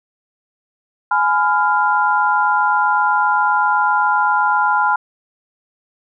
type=chord; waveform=sine; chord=F diminished; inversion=first; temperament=just; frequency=838.1 / 1005.8 / 1396.9 Hz; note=Ab5 / Cb6 / F6; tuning=+16 / +31 / 0 cents; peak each=-17 dBFS; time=1.11-4.96 s; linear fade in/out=5 ms; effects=none